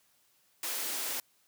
white high-pass noise, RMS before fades -35 dBFS, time 0.63-1.2 s, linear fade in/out 2 ms, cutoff 240 Hz, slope 96 dB/octave, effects white hiss -69 dBFS RMS until 1.47 s + high-pass 60 Hz 12 dB/octave

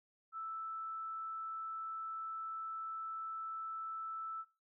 sine tone, 1318.5 Hz, E6, in tune, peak -40 dBFS, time 0.32-4.45 s, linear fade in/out 50 ms, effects noise-tail reverb RT60 0.3 s tail -21 dB re dry

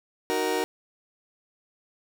30% pulse chord, D# minor, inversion none, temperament just, 311.1 / 373.4 / 466.7 Hz, D#4 / F#4 / A#4, 0 / +16 / +2 cents, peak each -29 / -26 / -25 dBFS, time 0.3-0.64 s, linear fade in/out 0 ms, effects none

